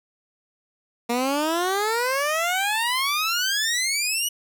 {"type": "exponential sweep", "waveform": "15% pulse", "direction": "up", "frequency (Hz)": [233.1, 2958], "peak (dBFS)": -15, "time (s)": [1.09, 4.29], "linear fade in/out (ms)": 10, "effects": []}